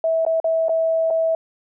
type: tone with dropouts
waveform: sine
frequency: 651 Hz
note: E5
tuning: 22 cents flat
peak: -16 dBFS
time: 0.04-1.35 s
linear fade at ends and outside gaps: 2 ms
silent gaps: 0.251-0.264 / 0.401-0.443 / 0.684-0.693 / 1.103-1.107 s
effects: none